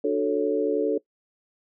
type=chord; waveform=sine; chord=D major seventh; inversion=none; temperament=equal with one note detuned; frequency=297.2 / 370 / 440 / 554.4 Hz; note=D4 / F#4 / A4 / C#5; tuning=+21 / 0 / 0 / 0 cents; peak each=-27 / -29 / -23 / -29 dBFS; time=0.04-0.98 s; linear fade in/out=5 ms; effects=noise-tail reverb RT60 0.1 s tail -21 dB re dry